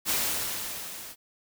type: noise with level ramp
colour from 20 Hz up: white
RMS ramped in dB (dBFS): -25 to -43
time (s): 0.05-1.16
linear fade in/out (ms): 50
effects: none